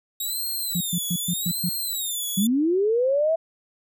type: tone with vibrato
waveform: 5% pulse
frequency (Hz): 3779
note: A#7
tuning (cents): +23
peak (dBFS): -19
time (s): 0.2-2.47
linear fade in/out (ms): 5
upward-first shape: sine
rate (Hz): 0.83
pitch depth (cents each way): 190
type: tone bursts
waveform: sine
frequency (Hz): 174.61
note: F3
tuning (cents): 0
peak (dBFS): -22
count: 6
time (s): 0.75-1.692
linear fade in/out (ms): 5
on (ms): 57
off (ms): 120
type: linear sweep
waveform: sine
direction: up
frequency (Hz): 182.6 to 664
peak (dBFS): -18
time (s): 2.37-3.36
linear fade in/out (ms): 10
effects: none